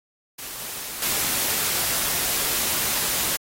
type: noise with level steps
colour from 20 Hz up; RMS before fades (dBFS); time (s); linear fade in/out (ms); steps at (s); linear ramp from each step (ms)
white; -35 / -33 / -24; 0.38-3.37; 10; 0.59 / 1.02; 2
effects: AAC 48 kbps